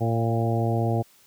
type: harmonic tone with a mistuned harmonic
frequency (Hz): 114.6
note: A#2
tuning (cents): -29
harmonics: 1 / 2 / 3 / 4 / 5 / 6 / 7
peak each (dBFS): -23 / -30 / -30 / -32 / -33 / -31 / -34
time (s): 0-1.03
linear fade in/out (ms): 20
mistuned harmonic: 6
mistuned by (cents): +19
effects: white hiss -57 dBFS RMS until 1.26 s